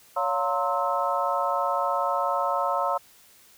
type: tone cluster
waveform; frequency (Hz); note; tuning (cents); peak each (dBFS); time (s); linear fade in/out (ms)
sine; 561 / 705 / 918 / 1054 / 1301; C#5 / F5 / A#5 / C6 / E6; +21 / +16 / -27 / +12 / -23; -29; 0.16-2.98; 10
effects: white hiss -55 dBFS RMS until 3.57 s